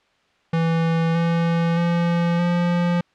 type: tone with pitch steps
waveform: square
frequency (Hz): 164.81 / 167.88 / 171.02 / 174.21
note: E3 / E3 / F3 / F3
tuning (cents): 0 / +32 / -36 / -4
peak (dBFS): -18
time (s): 0.53-3.01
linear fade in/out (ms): 5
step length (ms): 620
effects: white hiss -61 dBFS RMS until 3.14 s + low-pass 3000 Hz 12 dB/octave